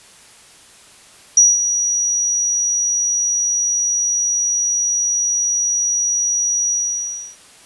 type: tone with ADSR envelope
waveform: sine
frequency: 5800 Hz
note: F#8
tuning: 35 cents flat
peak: -5 dBFS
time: 1.37-7.37 s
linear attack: 4 ms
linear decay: 200 ms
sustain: -10 dB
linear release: 660 ms
effects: white hiss -45 dBFS RMS until 7.65 s + resampled to 24000 Hz